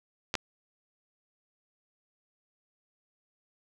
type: clicks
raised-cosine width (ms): 0.2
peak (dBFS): -12 / -12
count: 2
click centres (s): 0.341 / 0.353
effects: none